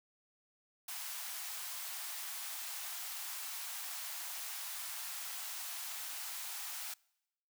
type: high-pass noise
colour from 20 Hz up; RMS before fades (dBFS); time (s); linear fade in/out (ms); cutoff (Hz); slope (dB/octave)
white; -43; 0.88-6.94; 5; 680; 48
effects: noise-tail reverb RT60 0.9 s tail -26 dB re dry